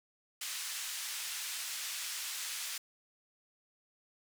white band-pass noise, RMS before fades -40 dBFS, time 0.41-2.78 s, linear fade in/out 5 ms, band 1600 to 9100 Hz, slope 12 dB/octave, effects none

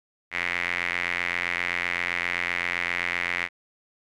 sawtooth tone with band-pass filter, 87.7 Hz, F2, 8 cents sharp, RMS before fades -28 dBFS, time 0.31-3.49 s, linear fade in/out 50 ms, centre 2100 Hz, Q 5.5, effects none

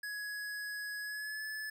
square tone with pitch glide, 1676 to 1728.1 Hz, G#6 to A6, +15 to -32 cents, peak -39 dBFS, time 0.03-1.7 s, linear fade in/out 5 ms, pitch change +53 cents, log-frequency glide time 1-1.44 s, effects none

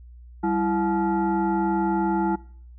sine tone with frequency modulation, 332.7 Hz, E4, 16 cents sharp, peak -20 dBFS, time 0.43-2.36 s, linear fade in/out 10 ms, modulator 528 Hz, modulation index 1.2, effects noise-tail reverb RT60 0.6 s tail -24 dB re dry + added 60 Hz sine -42 dBFS peak until 2.78 s

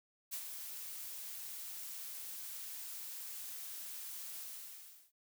blue noise with ADSR envelope, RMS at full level -40 dBFS, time 0.31-5.12 s, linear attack 24 ms, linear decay 71 ms, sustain -6 dB, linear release 720 ms, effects none

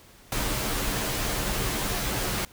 pink noise with comb filter, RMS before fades -28 dBFS, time 0.32-2.45 s, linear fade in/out 2 ms, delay 12 ms, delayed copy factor -0.65, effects pink hiss -53 dBFS RMS until 2.52 s

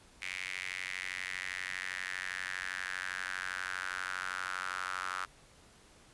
square tone with high-pass filter sweep, 46.25 Hz, F#1, in tune, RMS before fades -39 dBFS, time 0.21-5.26 s, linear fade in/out 20 ms, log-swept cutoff 2200 to 1300 Hz, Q 5, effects pink hiss -60 dBFS RMS until 6.13 s + resampled to 24000 Hz

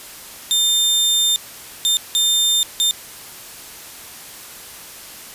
sawtooth tone bursts at uneven times, 3600 Hz, A7, 39 cents sharp, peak -11 dBFS, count 4, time 0.51-1.36 / 1.85-1.97 / 2.15-2.63 / 2.8-2.91 s, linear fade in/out 0 ms, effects white hiss -37 dBFS RMS until 5.34 s + resampled to 32000 Hz

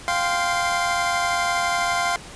25% pulse chord, F suspended second, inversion none, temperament equal with one note detuned, 698.5 / 784 / 1041.7 Hz, F5 / G5 / C6, 0 / 0 / -8 cents, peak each -19 / -25 / -21 dBFS, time 0.08-2.16 s, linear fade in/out 0 ms, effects pink hiss -40 dBFS RMS until 2.35 s + resampled to 22050 Hz

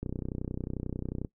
click train, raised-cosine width 3 ms, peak -21 dBFS, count 39, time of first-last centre 0.03-1.248 s, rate 31.2 Hz, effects noise-tail reverb RT60 0.1 s tail -19 dB re dry

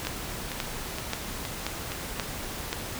two click trains, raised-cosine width 0.2 ms, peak -16 / -11 dBFS, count 5 / 6, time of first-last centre 0.05-1.919 / 0.07-2.73 s, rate 2.14 / 1.88 Hz, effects pink hiss -36 dBFS RMS until 2.99 s

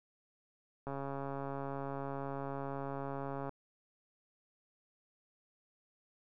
click train, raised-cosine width 1 ms, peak -27 dBFS, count 363, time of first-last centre 0.87-3.493 s, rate 138 Hz, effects none

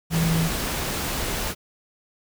sine tone in noise, 163.9 Hz, E3, 10 cents flat, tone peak -19 dBFS, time 0.1-0.5 s, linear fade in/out 50 ms, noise pink, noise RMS -27 dBFS, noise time 0.1-1.55 s, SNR +5 dB, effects none

